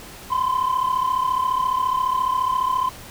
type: tone pair together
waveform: sine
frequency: 1012 / 1046.5 Hz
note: B5 / C6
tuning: +42 / 0 cents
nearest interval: minor second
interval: 58 cents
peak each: -19 / -20 dBFS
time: 0.3-2.9 s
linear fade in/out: 20 ms
effects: tanh soft clip ceiling -15 dBFS + pink hiss -40 dBFS RMS until 3.1 s